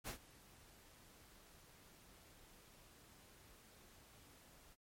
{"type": "noise with ADSR envelope", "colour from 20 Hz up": "pink", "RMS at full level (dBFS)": -44, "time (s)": [0.04, 4.76], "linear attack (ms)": 37, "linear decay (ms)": 98, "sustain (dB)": -20, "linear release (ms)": 40, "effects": ["MP3 64 kbps"]}